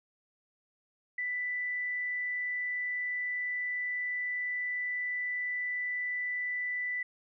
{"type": "tone", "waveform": "sine", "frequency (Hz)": 1983, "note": "B6", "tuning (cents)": 7, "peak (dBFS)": -31, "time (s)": [1.18, 7.03], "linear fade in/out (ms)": 5, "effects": []}